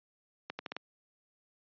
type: accelerating click train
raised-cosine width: 0.3 ms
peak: -21 dBFS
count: 5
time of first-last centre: 0.5-0.766 s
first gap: 90 ms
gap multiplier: 0.8
effects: high-pass 200 Hz 12 dB/octave + resampled to 11025 Hz